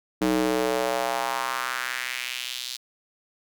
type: tone with high-pass filter sweep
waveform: square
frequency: 62.6 Hz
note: B1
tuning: 24 cents sharp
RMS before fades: -27 dBFS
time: 0.21-2.77 s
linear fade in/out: 10 ms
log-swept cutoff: 270 to 4200 Hz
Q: 2.3
effects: none

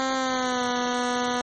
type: tone with pitch glide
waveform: 10% pulse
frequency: 263.9 to 246.2 Hz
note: C4 to B3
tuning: +15 to -5 cents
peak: -15 dBFS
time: 0-1.41 s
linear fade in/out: 0 ms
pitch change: -120 cents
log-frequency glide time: 0.15-0.66 s
effects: MP3 32 kbps

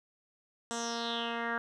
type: tone with low-pass filter sweep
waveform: 10% pulse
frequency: 233.1 Hz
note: A#3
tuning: in tune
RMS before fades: -35 dBFS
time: 0.71-1.58 s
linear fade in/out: 0 ms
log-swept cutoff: 7600 to 1600 Hz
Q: 5.2
effects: none

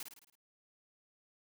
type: noise with echo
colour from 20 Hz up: white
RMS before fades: -43 dBFS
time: 0-0.03 s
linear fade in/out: 2 ms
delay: 54 ms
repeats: 6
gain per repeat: -5 dB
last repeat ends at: 0.354 s
effects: none

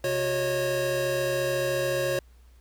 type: tone cluster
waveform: square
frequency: 132.1 / 362.2 / 548 / 617 Hz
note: C3 / F#4 / C#5 / D#5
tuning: +17 / -37 / -20 / -15 cents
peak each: -36 / -32 / -27 / -36 dBFS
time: 0.04-2.19 s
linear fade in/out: 2 ms
effects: added 60 Hz sine -51 dBFS peak until 2.6 s + pink hiss -65 dBFS RMS until 2.6 s

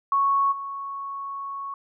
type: tone with level steps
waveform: sine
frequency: 1107 Hz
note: C#6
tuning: 3 cents flat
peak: -18 / -30 dBFS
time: 0.12-1.74 s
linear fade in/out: 2 ms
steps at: 0.51 s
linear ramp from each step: 20 ms
effects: none

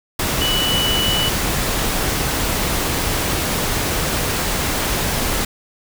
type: tone in noise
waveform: sine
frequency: 2960 Hz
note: F#7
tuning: in tune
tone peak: -18 dBFS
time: 0.41-1.29 s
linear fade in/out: 5 ms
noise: pink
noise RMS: -20 dBFS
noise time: 0.19-5.45 s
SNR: -1 dB
effects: none

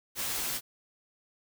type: noise with comb filter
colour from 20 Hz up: white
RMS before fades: -33 dBFS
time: 0.15-0.61 s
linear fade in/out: 50 ms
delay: 10 ms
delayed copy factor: -0.55
effects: none

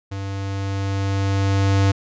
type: tone with level ramp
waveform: square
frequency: 98 Hz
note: G2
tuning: in tune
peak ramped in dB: -27 to -14 dBFS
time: 0.11-1.92 s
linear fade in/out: 10 ms
effects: resampled to 16000 Hz

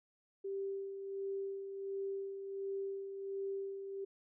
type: tone with tremolo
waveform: sine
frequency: 392 Hz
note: G4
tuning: in tune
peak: -36 dBFS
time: 0.44-4.05 s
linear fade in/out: 10 ms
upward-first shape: sine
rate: 1.4 Hz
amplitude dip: 50%
effects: none

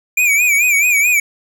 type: tone with vibrato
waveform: square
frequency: 2366 Hz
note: D7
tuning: 12 cents sharp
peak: -11 dBFS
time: 0.17-1.2 s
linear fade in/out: 5 ms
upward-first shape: sine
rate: 4.6 Hz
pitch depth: 100 cents each way
effects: none

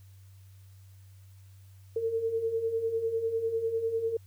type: beating tone pair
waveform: sine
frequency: 445.9 / 455.9 Hz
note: A4 / A#4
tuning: +23 / -39 cents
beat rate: 10 Hz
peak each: -35 / -28 dBFS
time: 1.96-4.17 s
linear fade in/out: 5 ms
effects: added 96 Hz sine -50 dBFS peak until 4.26 s + white hiss -66 dBFS RMS until 4.26 s

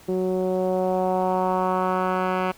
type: tone with low-pass filter sweep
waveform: 10% pulse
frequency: 185 Hz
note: F#3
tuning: in tune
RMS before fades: -23 dBFS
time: 0.08-2.52 s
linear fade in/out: 10 ms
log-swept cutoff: 370 to 2000 Hz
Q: 2
effects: pink hiss -50 dBFS RMS until 2.57 s

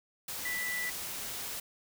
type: tone in noise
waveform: sine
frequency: 1975.5 Hz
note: B6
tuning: in tune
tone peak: -33 dBFS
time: 0.45-0.9 s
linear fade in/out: 5 ms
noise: white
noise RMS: -39 dBFS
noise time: 0.28-1.6 s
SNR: +3 dB
effects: none

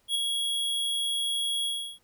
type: tone with ADSR envelope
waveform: square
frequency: 3322 Hz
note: G#7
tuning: in tune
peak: -23 dBFS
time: 0.08-1.99 s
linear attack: 71 ms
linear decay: 5 ms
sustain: -4 dB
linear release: 340 ms
effects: pink hiss -68 dBFS RMS until 2.03 s

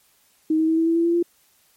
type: tone with pitch steps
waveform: sine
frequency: 314.7 / 318.7 / 322.8 / 326.9 / 331.1 / 335.3 / 339.6 / 344 Hz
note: D#4 / D#4 / E4 / E4 / E4 / E4 / F4 / F4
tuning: +20 / +42 / -36 / -14 / +8 / +30 / -48 / -26 cents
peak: -16 dBFS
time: 0.5-1.228 s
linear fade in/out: 5 ms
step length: 91 ms
effects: white hiss -60 dBFS RMS until 1.76 s + MP3 64 kbps

